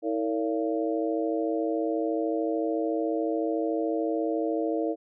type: harmonic tone with a mistuned harmonic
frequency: 113.8 Hz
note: A#2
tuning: 41 cents flat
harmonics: 3 / 4 / 5 / 6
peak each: -28 / -30 / -32 / -34 dBFS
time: 0.02-4.96 s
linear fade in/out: 50 ms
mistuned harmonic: 3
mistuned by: -100 cents
effects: none